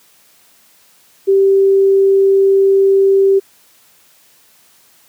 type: tone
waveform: sine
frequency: 390.2 Hz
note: G4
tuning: 8 cents flat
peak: -7 dBFS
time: 1.27-3.4 s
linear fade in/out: 20 ms
effects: white hiss -50 dBFS RMS until 5.08 s + high-pass 100 Hz 12 dB/octave